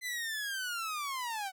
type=linear sweep; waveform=sawtooth; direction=down; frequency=2036 to 740 Hz; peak=-31 dBFS; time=0.01-1.52 s; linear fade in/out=50 ms; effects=none